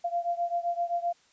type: beating tone pair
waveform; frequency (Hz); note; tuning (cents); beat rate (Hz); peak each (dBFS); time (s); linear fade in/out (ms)
sine; 689 / 696.7; F5 / F5; -24 / -4; 7.7; -29 / -31; 0.04-1.13; 10
effects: white hiss -63 dBFS RMS until 1.32 s + resampled to 16000 Hz